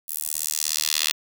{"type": "tone with high-pass filter sweep", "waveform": "10% pulse", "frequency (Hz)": 76.7, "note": "D#2", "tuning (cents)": -24, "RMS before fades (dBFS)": -26, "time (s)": [0.08, 1.12], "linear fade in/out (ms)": 5, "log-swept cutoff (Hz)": [12000, 3200], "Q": 1.3, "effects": []}